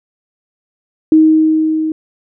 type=tone with level ramp; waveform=sine; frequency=314.6 Hz; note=D#4; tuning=19 cents sharp; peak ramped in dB=-3 to -14 dBFS; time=1.12-1.92 s; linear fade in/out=2 ms; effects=none